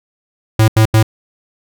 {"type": "tone bursts", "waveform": "square", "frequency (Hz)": 110, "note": "A2", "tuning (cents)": 0, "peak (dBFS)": -7, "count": 3, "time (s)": [0.59, 1.029], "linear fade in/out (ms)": 5, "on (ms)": 91, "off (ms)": 83, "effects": []}